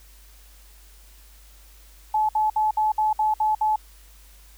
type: tone bursts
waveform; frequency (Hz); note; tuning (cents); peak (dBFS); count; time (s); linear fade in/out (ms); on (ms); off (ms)
sine; 860; A5; -40; -18; 8; 2.14-3.76; 5; 150; 60
effects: added 50 Hz sine -48 dBFS peak until 4.57 s + white hiss -54 dBFS RMS until 4.57 s